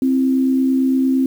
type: tone pair together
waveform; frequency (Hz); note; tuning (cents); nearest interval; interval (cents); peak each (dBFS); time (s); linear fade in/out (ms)
sine; 262.9 / 331.7; C4 / E4; +8 / +11; major third; 403; -13 / -24; 0.02-1.26; 2
effects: 7-bit